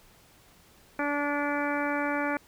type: harmonic tone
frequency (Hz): 289.4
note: D4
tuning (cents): -25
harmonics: 1 / 2 / 3 / 4 / 5 / 6 / 7 / 8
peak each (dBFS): -31 / -33 / -34 / -37 / -34 / -37 / -41 / -38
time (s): 0.99-2.37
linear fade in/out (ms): 2
effects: pink hiss -58 dBFS RMS until 2.47 s